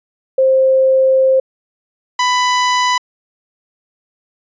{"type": "tone pair in turn", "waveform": ["sine", "sawtooth"], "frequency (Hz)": [527, 994.8], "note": ["C5", "B5"], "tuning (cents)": [12, 12], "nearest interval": "major seventh", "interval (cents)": 1100, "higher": "second", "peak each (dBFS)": -8, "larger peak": "neither", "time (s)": [[0.38, 1.4], [2.19, 2.98]], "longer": "first", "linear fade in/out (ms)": 5, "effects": ["resampled to 16000 Hz"]}